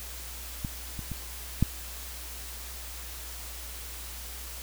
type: clicks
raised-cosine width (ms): 5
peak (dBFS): -19 / -24 / -22 / -9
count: 4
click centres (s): 0.648 / 0.992 / 1.117 / 1.626
effects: added 60 Hz sine -42 dBFS peak until 4.62 s + white hiss -42 dBFS RMS until 4.62 s